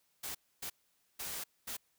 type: noise bursts at uneven times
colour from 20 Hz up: white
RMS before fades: -41 dBFS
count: 4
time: 0.23-0.35 / 0.62-0.7 / 1.19-1.44 / 1.67-1.77 s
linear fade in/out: 10 ms
effects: white hiss -75 dBFS RMS until 1.98 s